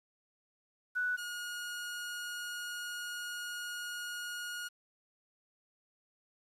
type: tone pair in turn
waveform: sine / sawtooth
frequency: 1480 / 1438.7 Hz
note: F#6 / F#6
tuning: 0 / -49 cents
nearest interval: unison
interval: 49 cents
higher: first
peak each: -30 / -35 dBFS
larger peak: first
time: 0.95-1.17 / 1.17-4.69 s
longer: second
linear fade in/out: 20 ms
effects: resampled to 32000 Hz + 10-bit